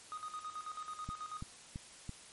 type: tone with tremolo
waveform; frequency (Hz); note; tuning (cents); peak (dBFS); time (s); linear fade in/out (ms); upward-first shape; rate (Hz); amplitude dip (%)
triangle; 1244.5; D#6; 0; -38; 0.12-1.41; 0; square; 9.2; 70
type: click train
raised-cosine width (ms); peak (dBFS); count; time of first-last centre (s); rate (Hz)
5; -29; 4; 1.09-2.093; 2.99
effects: white hiss -55 dBFS RMS until 2.32 s + MP3 48 kbps